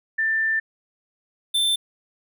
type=tone pair in turn; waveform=sine / square; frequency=1780 / 3551 Hz; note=A6 / A7; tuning=+20 / +15 cents; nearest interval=octave; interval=1195 cents; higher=second; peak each=-19 dBFS; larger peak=neither; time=0.18-0.6 / 1.54-1.76 s; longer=first; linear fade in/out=10 ms; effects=none